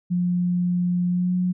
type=tone with pitch glide; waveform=sine; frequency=177.6 to 181.02 Hz; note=F3 to F#3; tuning=+29 to -38 cents; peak=-19 dBFS; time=0.1-1.53 s; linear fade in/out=20 ms; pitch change=+33 cents; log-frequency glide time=1.09-1.34 s; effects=none